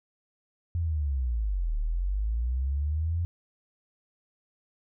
sine linear two-way sweep, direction down then up, 87.31 to 36.33 to 87.31 Hz, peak -25 dBFS, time 0.75-3.25 s, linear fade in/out 0 ms, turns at 1.77 s, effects none

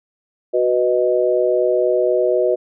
sine chord, B major, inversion second, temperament equal, 370 / 493.9 / 622.3 Hz, F#4 / B4 / D#5, 0 / 0 / 0 cents, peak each -18 dBFS, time 0.53-2.56 s, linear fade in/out 20 ms, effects none

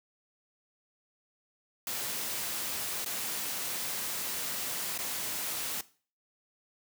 white noise with dropouts, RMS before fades -35 dBFS, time 1.87-5.81 s, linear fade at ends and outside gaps 2 ms, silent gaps 3.047-3.06 / 4.978-4.988 s, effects noise-tail reverb RT60 0.4 s tail -18 dB re dry + high-pass 100 Hz 12 dB/octave

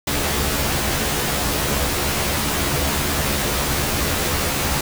pink noise with comb filter, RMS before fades -21 dBFS, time 0.07-4.81 s, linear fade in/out 5 ms, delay 14 ms, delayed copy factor +0.95, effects none

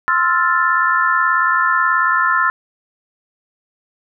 sine chord, F major seventh, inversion second, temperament equal, 1046.5 / 1318.5 / 1396.9 / 1760 Hz, C6 / E6 / F6 / A6, 0 / 0 / 0 / 0 cents, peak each -18 dBFS, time 0.08-2.5 s, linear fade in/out 0 ms, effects none

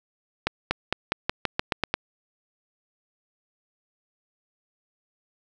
accelerating click train, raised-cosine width 0.3 ms, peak -6 dBFS, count 10, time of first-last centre 0.47-1.94 s, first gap 240 ms, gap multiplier 0.9, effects none

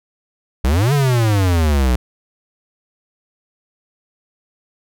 square exponential two-way sweep, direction up then down, 59 to 147.8 to 59.4 Hz, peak -13 dBFS, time 0.64-1.96 s, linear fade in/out 5 ms, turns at 0.93 s, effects none

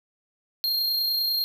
square tone with amplitude modulation, 4215 Hz, C8, 12 cents sharp, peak -22 dBFS, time 0.64-1.44 s, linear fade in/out 0 ms, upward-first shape sine, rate 30 Hz, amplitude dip 25%, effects none

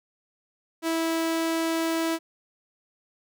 sawtooth tone, 327.4 Hz, E4, 12 cents flat, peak -20 dBFS, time 0.82-2.19 s, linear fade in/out 50 ms, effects none

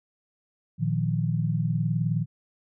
sine chord, Bb suspended fourth, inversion none, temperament just, 116.54 / 155.39 / 174.81 Hz, Bb2 / Eb3 / F3, 0 / -2 / +2 cents, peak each -27 / -26 / -29 dBFS, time 0.78-2.26 s, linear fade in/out 50 ms, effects none

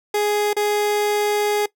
30% pulse tone with dropouts, 415.8 Hz, G#4, 2 cents sharp, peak -15 dBFS, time 0.14-1.66 s, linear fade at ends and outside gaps 5 ms, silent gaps 0.532-0.565 s, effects noise-tail reverb RT60 0.1 s tail -20 dB re dry

